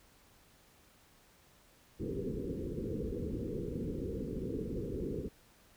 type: low-pass noise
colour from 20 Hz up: white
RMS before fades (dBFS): -38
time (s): 1.99-5.29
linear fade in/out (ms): 20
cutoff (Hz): 490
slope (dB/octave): 96
effects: pink hiss -64 dBFS RMS until 5.76 s